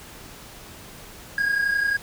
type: tone pair together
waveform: triangle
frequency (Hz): 1631.6 / 1663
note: G#6 / G#6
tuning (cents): -31 / +2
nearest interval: unison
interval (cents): 33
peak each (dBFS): -19 / -26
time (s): 1.38-1.97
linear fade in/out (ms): 2
effects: pink hiss -43 dBFS RMS until 2.02 s